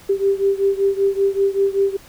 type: beating tone pair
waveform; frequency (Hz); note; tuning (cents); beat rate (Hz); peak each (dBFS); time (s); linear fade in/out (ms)
sine; 392 / 397.2; G4 / G4; 0 / +23; 5.2; -17 / -19; 0.09-1.97; 10
effects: pink hiss -45 dBFS RMS until 2.08 s